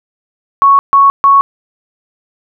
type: tone bursts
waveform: sine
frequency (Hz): 1108.7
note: C#6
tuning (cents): 0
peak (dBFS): -3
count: 3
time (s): 0.62-1.41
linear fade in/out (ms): 0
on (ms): 170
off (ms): 140
effects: none